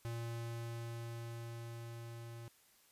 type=tone with level ramp; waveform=square; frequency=116.54 Hz; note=A#2; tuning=in tune; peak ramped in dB=-40 to -48 dBFS; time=0.05-2.48 s; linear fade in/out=0 ms; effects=white hiss -68 dBFS RMS until 2.91 s + resampled to 32000 Hz